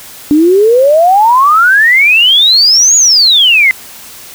sine exponential two-way sweep, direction up then down, 288.4 to 6880 to 2021 Hz, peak -3 dBFS, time 0.31-3.71 s, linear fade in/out 0 ms, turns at 2.96 s, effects white hiss -31 dBFS RMS until 4.34 s

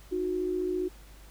sine tone pair together, 309.6 / 364.5 Hz, D#4 / F#4, -9 / -26 cents, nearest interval minor third, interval 283 cents, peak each -34 / -28 dBFS, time 0.11-0.89 s, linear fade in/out 20 ms, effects added 50 Hz sine -49 dBFS peak until 1.3 s + pink hiss -56 dBFS RMS until 1.3 s

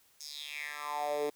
10% pulse tone with high-pass filter sweep, 147.5 Hz, D3, 8 cents sharp, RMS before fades -37 dBFS, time 0.2-1.3 s, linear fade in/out 5 ms, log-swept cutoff 6000 to 370 Hz, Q 5, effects white hiss -66 dBFS RMS until 1.35 s

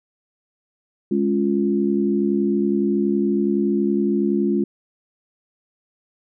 sine chord, Db major, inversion second, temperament equal, 207.7 / 277.2 / 349.2 Hz, Ab3 / Db4 / F4, 0 / 0 / 0 cents, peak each -20 / -23 / -21 dBFS, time 1.11-4.64 s, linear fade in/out 5 ms, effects none

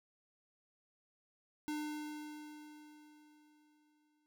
square tone with exponential decay, 301.2 Hz, D4, 44 cents sharp, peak -37 dBFS, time 1.68-4.26 s, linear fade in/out 0 ms, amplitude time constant 560 ms, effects none

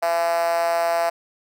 5% pulse tone with high-pass filter, 168.9 Hz, E3, 42 cents sharp, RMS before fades -21 dBFS, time 0.02-1.1 s, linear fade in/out 10 ms, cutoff 680 Hz, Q 7, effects none

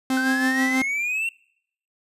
45% pulse tone with tremolo, 261.6 Hz, C4, in tune, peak -19 dBFS, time 0.1-0.82 s, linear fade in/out 2 ms, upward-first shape sine, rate 6.2 Hz, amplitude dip 45%
triangle exponential sweep, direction up, 1515 to 2747 Hz, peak -21 dBFS, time 0.17-1.29 s, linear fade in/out 2 ms
effects noise-tail reverb RT60 0.7 s tail -25 dB re dry + resampled to 32000 Hz

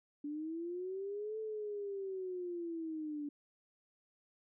sine linear two-way sweep, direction up then down, 287.9 to 440 to 287.9 Hz, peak -38 dBFS, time 0.24-3.29 s, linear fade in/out 5 ms, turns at 1.39 s, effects none

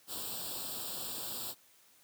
white noise with comb filter, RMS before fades -40 dBFS, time 0.07-1.55 s, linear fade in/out 50 ms, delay 0.24 ms, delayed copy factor +0.95, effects white hiss -64 dBFS RMS until 2.03 s + high-pass 100 Hz 12 dB/octave

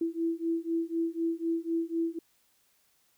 sine beating tone pair, 329.6 / 333.6 Hz, E4 / E4, 0 / +21 cents, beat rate 4 Hz, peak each -31 dBFS, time 0.01-2.19 s, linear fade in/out 5 ms, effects white hiss -69 dBFS RMS until 3.17 s

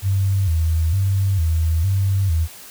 sine tone with vibrato, 88.7 Hz, F2, 27 cents sharp, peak -15 dBFS, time 0.02-2.48 s, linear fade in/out 50 ms, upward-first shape square, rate 1.1 Hz, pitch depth 160 cents each way, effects white hiss -40 dBFS RMS until 2.7 s

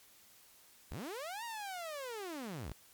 sawtooth linear two-way sweep, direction up then down, 38.89 to 953 to 38.89 Hz, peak -37 dBFS, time 0.91-2.72 s, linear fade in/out 0 ms, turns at 1.44 s, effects white hiss -62 dBFS RMS until 2.93 s + MP3 96 kbps

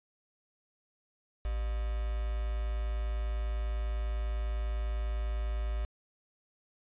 sine tone with quantisation, 55 Hz, A1, in tune, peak -30 dBFS, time 1.45-5.85 s, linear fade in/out 0 ms, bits 7, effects resampled to 8000 Hz

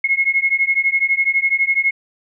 sine beating tone pair, 2163 / 2175 Hz, C#7 / C#7, -43 / -33 cents, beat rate 12 Hz, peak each -17 dBFS, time 0.04-1.91 s, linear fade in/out 5 ms, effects none

